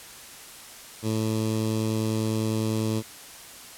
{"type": "tone with notch filter", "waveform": "15% pulse", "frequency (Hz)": 110, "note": "A2", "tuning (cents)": 0, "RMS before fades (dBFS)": -26, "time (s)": [1.02, 3.03], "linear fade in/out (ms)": 50, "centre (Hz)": 1600, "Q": 0.59, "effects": ["white hiss -44 dBFS RMS until 3.77 s", "low-pass 12000 Hz 12 dB/octave"]}